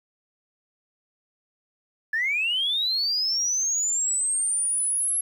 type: linear sweep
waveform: sine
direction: up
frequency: 1707 to 11175 Hz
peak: -21 dBFS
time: 2.13-5.21 s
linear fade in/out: 5 ms
effects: tanh soft clip ceiling -17 dBFS + 9-bit